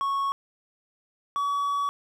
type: tone pair in turn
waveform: triangle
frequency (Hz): 1105 / 1134.8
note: C#6 / C#6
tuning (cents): -6 / +40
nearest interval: unison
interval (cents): 46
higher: second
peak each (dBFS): -22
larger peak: neither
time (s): 0.01-0.32 / 1.36-1.89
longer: second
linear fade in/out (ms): 0
effects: none